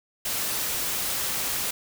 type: noise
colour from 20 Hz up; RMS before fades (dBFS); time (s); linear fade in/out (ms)
white; -28; 0.25-1.71; 5
effects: none